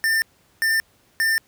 square tone bursts, 1795 Hz, A6, 34 cents sharp, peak -18 dBFS, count 3, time 0.04-1.38 s, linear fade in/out 0 ms, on 180 ms, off 400 ms, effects pink hiss -59 dBFS RMS until 1.47 s + high-pass 60 Hz 12 dB/octave

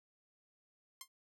5% pulse tone with exponential decay, 1056 Hz, C6, 16 cents sharp, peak -31 dBFS, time 1.01-1.08 s, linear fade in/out 2 ms, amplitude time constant 15 ms, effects none

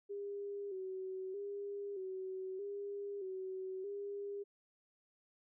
sine tone with vibrato, 390 Hz, G4, 9 cents flat, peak -40 dBFS, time 0.09-4.44 s, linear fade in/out 20 ms, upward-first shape square, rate 0.8 Hz, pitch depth 59 cents each way, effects none

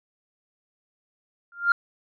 sine tone with exponential growth, 1396.9 Hz, F6, in tune, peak -11 dBFS, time 1.52-1.72 s, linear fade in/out 2 ms, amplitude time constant 43 ms, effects tanh soft clip ceiling -11 dBFS

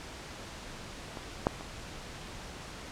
clicks, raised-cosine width 1 ms, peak -26 / -10 / -29 dBFS, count 3, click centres 1.172 / 1.469 / 1.609 s, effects pink hiss -44 dBFS RMS until 2.91 s + low-pass 7000 Hz 12 dB/octave

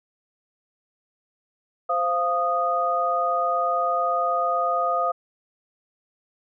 sine tone cluster, 520 / 691 / 1238 Hz, C5 / F5 / D#6, -11 / -19 / -9 cents, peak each -28 / -24 / -23 dBFS, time 1.89-5.12 s, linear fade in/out 10 ms, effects none

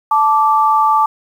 sine tone pair together, 876 / 1169.3 Hz, A5 / D6, -8 / -8 cents, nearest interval perfect fourth, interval 500 cents, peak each -12 dBFS, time 0.11-1.06 s, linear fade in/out 5 ms, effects 7-bit

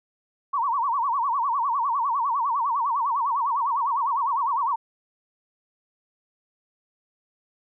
sine tone with vibrato, 1022 Hz, C6, 41 cents flat, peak -21 dBFS, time 0.53-4.76 s, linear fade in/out 10 ms, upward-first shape sine, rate 9.9 Hz, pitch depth 210 cents each way, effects none

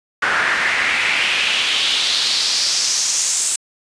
pink noise with band-pass filter sweep, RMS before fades -18 dBFS, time 0.22-3.56 s, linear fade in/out 5 ms, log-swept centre 1500 to 7800 Hz, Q 3, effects resampled to 22050 Hz

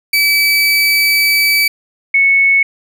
30% pulse / sine tone pair in turn, 2300 / 2207 Hz, D7 / C#7, -37 / -8 cents, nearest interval minor second, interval 71 cents, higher first, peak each -7 dBFS, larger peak neither, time 0.13-1.68 / 2.14-2.63 s, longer first, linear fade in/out 5 ms, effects none

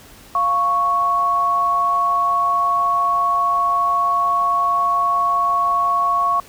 sine tone pair together, 696.9 / 1108.7 Hz, F5 / C#6, -4 / 0 cents, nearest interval minor sixth, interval 804 cents, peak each -24 / -15 dBFS, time 0.35-6.4 s, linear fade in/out 2 ms, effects pink hiss -44 dBFS RMS until 6.48 s

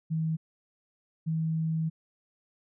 sine tone pair in turn, 160 / 160.61 Hz, D#3 / E3, +49 / -45 cents, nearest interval unison, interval 6 cents, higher second, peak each -26 dBFS, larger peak neither, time 0.1-0.37 / 1.26-1.9 s, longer second, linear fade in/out 20 ms, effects none

